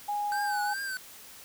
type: tone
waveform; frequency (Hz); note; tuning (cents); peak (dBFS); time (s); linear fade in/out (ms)
sine; 825; G#5; -12; -28; 0.08-0.74; 10
type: tone with vibrato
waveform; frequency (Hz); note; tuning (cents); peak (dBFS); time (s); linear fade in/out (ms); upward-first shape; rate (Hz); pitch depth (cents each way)
square; 1536; G6; -36; -33; 0.32-0.97; 0; triangle; 2.5; 90
effects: white hiss -49 dBFS RMS until 1.44 s